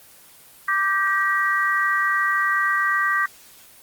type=chord; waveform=sine; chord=G minor; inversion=second; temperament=equal with one note detuned; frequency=1174.7 / 1568 / 1910.4 Hz; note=D6 / G6 / Bb6; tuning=0 / 0 / +42 cents; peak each=-22 / -23 / -22 dBFS; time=0.68-3.26 s; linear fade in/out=5 ms; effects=white hiss -48 dBFS RMS until 3.82 s + Opus 24 kbps